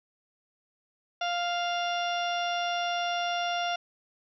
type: harmonic tone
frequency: 698.5 Hz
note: F5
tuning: in tune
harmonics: 1 / 2 / 3 / 4 / 5 / 6 / 7 / 8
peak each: -29 / -35 / -42 / -36 / -38 / -49 / -51 / -43 dBFS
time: 1.21-3.76 s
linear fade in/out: 5 ms
effects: none